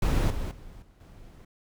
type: noise with level steps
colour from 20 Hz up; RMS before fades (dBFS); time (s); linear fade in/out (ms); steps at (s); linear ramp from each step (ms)
brown; -23 / -32 / -46 / -55 / -48; 0.02-1.45; 5; 0.3 / 0.51 / 0.82 / 1; 5
effects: none